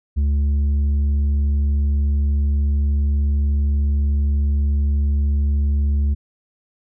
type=tone with tanh clipping; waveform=sine; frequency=71.7 Hz; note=D2; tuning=41 cents flat; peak=-16 dBFS; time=0.16-6.15 s; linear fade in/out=20 ms; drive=5 dB; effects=none